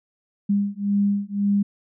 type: beating tone pair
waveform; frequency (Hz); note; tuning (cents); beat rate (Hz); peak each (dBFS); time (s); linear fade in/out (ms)
sine; 200.9 / 202.8; G3 / G#3; +43 / -41; 1.9; -22; 0.49-1.63; 10
effects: none